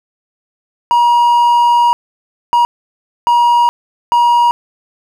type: tone bursts at uneven times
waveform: triangle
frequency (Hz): 954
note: A#5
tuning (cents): +40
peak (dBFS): -5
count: 4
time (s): 0.91-1.93 / 2.53-2.65 / 3.27-3.69 / 4.12-4.51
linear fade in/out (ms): 0
effects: none